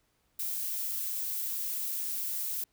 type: noise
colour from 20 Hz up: violet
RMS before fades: -34 dBFS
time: 0.39-2.64 s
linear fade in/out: 5 ms
effects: pink hiss -73 dBFS RMS until 2.72 s